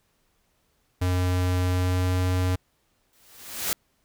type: tone with pitch glide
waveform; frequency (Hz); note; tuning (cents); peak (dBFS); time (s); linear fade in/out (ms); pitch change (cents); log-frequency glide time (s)
square; 90.7 to 91.44; F#2 to F#2; -34 to -20; -22; 1.01-2.56; 10; +14; 1.62-2.16
type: noise with exponential growth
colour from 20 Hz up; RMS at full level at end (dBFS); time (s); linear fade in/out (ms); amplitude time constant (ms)
white; -24; 3.13-3.73; 0; 130
effects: pink hiss -69 dBFS RMS until 4.04 s